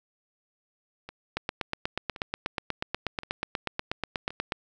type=two click trains; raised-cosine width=0.3 ms; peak=-12 / -24 dBFS; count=27 / 4; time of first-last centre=1.37-4.522 / 1.09-4.305 s; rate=8.25 / 0.933 Hz; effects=none